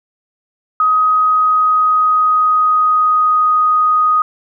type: tone with pitch glide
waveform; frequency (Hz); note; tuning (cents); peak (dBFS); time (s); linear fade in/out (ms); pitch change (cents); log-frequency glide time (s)
sine; 1259 to 1246; D#6 to D#6; +20 to +2; -9; 0.8-4.22; 2; -18; 0.97-3.54
effects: none